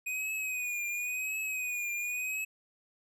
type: tone with vibrato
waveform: square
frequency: 2489 Hz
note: D#7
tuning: in tune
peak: -33 dBFS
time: 0.06-2.45 s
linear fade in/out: 10 ms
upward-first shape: triangle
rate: 0.94 Hz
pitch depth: 70 cents each way
effects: none